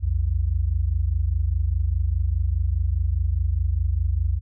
sine tone pair together, 60.1 / 85 Hz, B1 / F2, -46 / -46 cents, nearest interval tritone, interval 600 cents, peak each -22 dBFS, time 0-4.41 s, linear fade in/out 50 ms, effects none

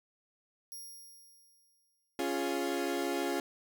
5% pulse tone with exponential decay, 5600 Hz, F8, 4 cents sharp, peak -36 dBFS, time 0.72-2.2 s, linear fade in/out 0 ms, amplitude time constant 320 ms
30% pulse chord, Db major, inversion none, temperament equal, 277.2 / 349.2 / 415.3 Hz, Db4 / F4 / Ab4, 0 / 0 / 0 cents, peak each -33 / -32 / -35 dBFS, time 2.19-3.4 s, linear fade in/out 2 ms
effects none

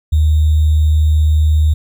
sine tone with sample-and-hold, 77.1 Hz, D#2, 15 cents flat, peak -8 dBFS, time 0.12-1.74 s, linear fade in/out 10 ms, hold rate 3675 Hz, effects none

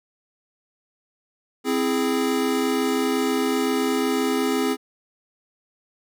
square chord, C augmented, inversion none, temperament equal, 261.6 / 329.6 / 415.3 Hz, C4 / E4 / G#4, 0 / 0 / 0 cents, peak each -24 / -28 / -25 dBFS, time 1.64-4.77 s, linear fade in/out 50 ms, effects none

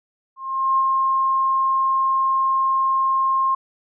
sine tone with ADSR envelope, 1065 Hz, C6, 30 cents sharp, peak -14 dBFS, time 0.36-3.55 s, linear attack 420 ms, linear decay 44 ms, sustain -2 dB, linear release 7 ms, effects none

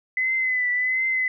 sine tone with vibrato, 2020 Hz, B6, 39 cents sharp, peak -20 dBFS, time 0.17-1.28 s, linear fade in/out 2 ms, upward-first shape triangle, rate 1.4 Hz, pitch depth 49 cents each way, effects none

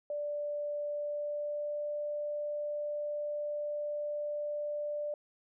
sine tone with pitch glide, 587 to 590.7 Hz, D5 to D5, -1 to +10 cents, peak -33 dBFS, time 0.1-5.14 s, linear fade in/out 2 ms, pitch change +11 cents, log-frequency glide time 0.87-1.9 s, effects none

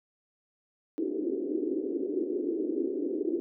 white band-pass noise, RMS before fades -31 dBFS, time 0.98-3.4 s, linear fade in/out 0 ms, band 290 to 390 Hz, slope 48 dB/octave, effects none

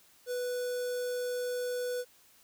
square tone with notch filter, 493.9 Hz, B4, in tune, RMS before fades -34 dBFS, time 0.26-2.05 s, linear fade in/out 50 ms, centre 2300 Hz, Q 0.93, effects white hiss -62 dBFS RMS until 2.43 s

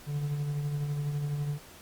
triangle tone with tremolo, 145.6 Hz, D3, 15 cents flat, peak -25 dBFS, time 0.06-1.59 s, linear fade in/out 50 ms, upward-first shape triangle, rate 12 Hz, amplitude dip 45%, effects pink hiss -51 dBFS RMS until 1.81 s + Opus 48 kbps

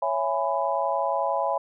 sine chord, C# minor seventh, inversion none, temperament just, 554.4 / 665.2 / 831.5 / 997.9 Hz, C#5 / E5 / G#5 / B5, 0 / +16 / +2 / +18 cents, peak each -28 dBFS, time 0.02-1.58 s, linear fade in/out 5 ms, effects none

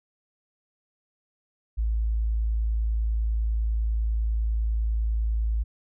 sine tone, 55 Hz, A1, in tune, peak -22 dBFS, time 1.77-5.64 s, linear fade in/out 20 ms, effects none

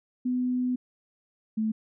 sine tone pair in turn, 250.5 / 218.7 Hz, B3 / A3, +25 / -10 cents, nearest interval major second, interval 235 cents, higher first, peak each -24 dBFS, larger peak neither, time 0.25-0.76 / 1.57-1.72 s, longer first, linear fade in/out 10 ms, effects none

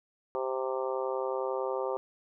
harmonic tone, 130.81 Hz, C3, in tune, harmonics 3 / 4 / 5 / 6 / 7 / 8 / 9, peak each -34 / -33 / -41 / -41 / -39 / -45 / -41 dBFS, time 0.35-1.97 s, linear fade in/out 0 ms, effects none

